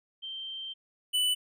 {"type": "tone pair in turn", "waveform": ["sine", "square"], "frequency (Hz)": [3136, 2983], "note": ["G7", "F#7"], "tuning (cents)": [0, 13], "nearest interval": "minor second", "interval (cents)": 87, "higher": "first", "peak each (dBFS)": [-36, -25], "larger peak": "second", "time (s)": [[0.22, 0.74], [1.13, 1.35]], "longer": "first", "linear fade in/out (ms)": 20, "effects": []}